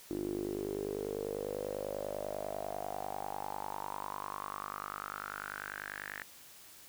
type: tone with band-pass filter sweep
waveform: sawtooth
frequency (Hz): 50.1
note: G1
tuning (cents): +38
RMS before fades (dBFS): -40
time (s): 0.1-6.23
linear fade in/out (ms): 10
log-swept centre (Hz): 330 to 1800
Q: 7
effects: white hiss -55 dBFS RMS until 6.88 s